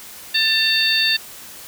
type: harmonic tone with a mistuned harmonic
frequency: 906 Hz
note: A#5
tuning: 50 cents flat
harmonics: 2 / 3 / 4 / 5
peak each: -22 / -21 / -20 / -19 dBFS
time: 0.34-1.17 s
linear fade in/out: 10 ms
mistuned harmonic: 2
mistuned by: -41 cents
effects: white hiss -38 dBFS RMS until 1.67 s